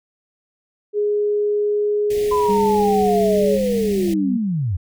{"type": "tone with pitch glide", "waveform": "sine", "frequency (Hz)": [415.3, 418.7], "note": ["G#4", "G#4"], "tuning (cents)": [0, 14], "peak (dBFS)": -16, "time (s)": [0.93, 3.59], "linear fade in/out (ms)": 50, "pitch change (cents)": 14, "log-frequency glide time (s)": [1.61, 3]}
{"type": "band-stop noise", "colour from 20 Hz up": "pink", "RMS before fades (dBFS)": -34, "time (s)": [2.1, 4.14], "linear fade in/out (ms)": 5, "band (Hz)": [740, 1800], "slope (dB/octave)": 96}
{"type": "linear sweep", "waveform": "sine", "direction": "down", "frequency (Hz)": [1021, 80.3], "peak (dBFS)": -18, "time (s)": [2.31, 4.77], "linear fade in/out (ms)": 10}
{"type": "tone with vibrato", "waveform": "sine", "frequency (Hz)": 198.1, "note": "G3", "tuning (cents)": 18, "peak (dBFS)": -20, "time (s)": [2.48, 4.38], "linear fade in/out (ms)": 20, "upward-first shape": "sine", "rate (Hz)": 1, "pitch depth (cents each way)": 28}
{"effects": []}